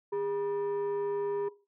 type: tone pair together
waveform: sine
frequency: 405.7 / 964.9 Hz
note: G#4 / B5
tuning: -41 / -41 cents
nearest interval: octave + minor third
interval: 1500 cents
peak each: -28 / -36 dBFS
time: 0.12-1.49 s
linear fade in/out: 10 ms
effects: noise-tail reverb RT60 0.3 s tail -18 dB re dry + tanh soft clip ceiling -27 dBFS